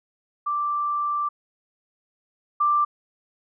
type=tone pair in turn; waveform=sine; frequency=1174.7 / 1179.5 Hz; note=D6 / D6; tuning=0 / +7 cents; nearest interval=unison; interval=7 cents; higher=second; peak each=-22 / -17 dBFS; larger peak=second; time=0.46-1.29 / 2.6-2.85 s; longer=first; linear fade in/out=10 ms; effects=none